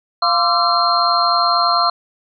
sine tone cluster, 696 / 1037 / 1166 / 1344 / 4188 Hz, F5 / C6 / D6 / E6 / C8, -6 / -16 / -13 / +33 / +1 cents, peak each -19 dBFS, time 0.22-1.9 s, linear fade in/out 5 ms, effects none

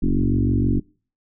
sine tone with frequency modulation, 116.54 Hz, A#2, in tune, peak -16 dBFS, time 0.02-0.8 s, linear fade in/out 10 ms, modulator 46.4 Hz, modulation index 4.3, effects noise-tail reverb RT60 0.4 s tail -23 dB re dry

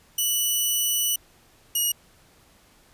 5% pulse tone pair in turn, 2960 / 2887 Hz, F#7 / F#7, 0 / -43 cents, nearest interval unison, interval 43 cents, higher first, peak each -12 dBFS, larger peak neither, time 0.18-1.16 / 1.75-1.92 s, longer first, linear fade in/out 5 ms, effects pink hiss -57 dBFS RMS until 2.93 s + resampled to 32000 Hz

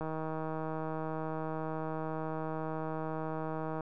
click train, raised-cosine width 1 ms, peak -24 dBFS, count 601, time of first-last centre 0.01-3.807 s, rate 158 Hz, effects none

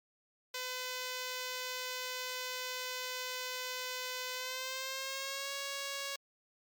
5% pulse tone with pitch glide, 506 to 555 Hz, B4 to C#5, +42 to +2 cents, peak -26 dBFS, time 0.54-6.16 s, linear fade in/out 5 ms, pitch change +160 cents, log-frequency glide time 4.34-5.52 s, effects MP3 96 kbps

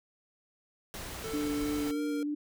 pink noise, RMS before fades -41 dBFS, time 0.94-1.91 s, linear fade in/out 0 ms
square tone with pitch glide, 443.4 to 465.2 Hz, A4 to A#4, +13 to -4 cents, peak -38 dBFS, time 1.24-2.23 s, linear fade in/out 2 ms, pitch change +83 cents, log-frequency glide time 1.84-2 s
sine tone with vibrato, 293.5 Hz, D4, 1 cent flat, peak -30 dBFS, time 1.33-2.35 s, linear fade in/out 10 ms, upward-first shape square, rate 3.2 Hz, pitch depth 12 cents each way
effects none

